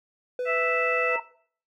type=tone; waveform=triangle; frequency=498.5 Hz; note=B4; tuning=16 cents sharp; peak=-24 dBFS; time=0.39-1.16 s; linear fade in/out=2 ms
type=harmonic tone; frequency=659.3 Hz; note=E5; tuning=in tune; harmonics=1 / 2 / 3 / 4; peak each=-29 / -29 / -29 / -29 dBFS; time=0.45-1.2 s; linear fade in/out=50 ms
type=tone with exponential growth; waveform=sine; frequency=925 Hz; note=A#5; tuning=14 cents flat; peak=-27 dBFS; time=1.03-1.2 s; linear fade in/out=5 ms; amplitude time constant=36 ms
effects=noise-tail reverb RT60 0.5 s tail -17 dB re dry